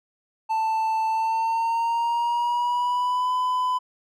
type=tone with pitch glide; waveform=triangle; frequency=885 to 1004.9 Hz; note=A5 to B5; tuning=+10 to +30 cents; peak=-19 dBFS; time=0.49-3.79 s; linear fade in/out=20 ms; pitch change=+220 cents; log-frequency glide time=1.08-3.32 s; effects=none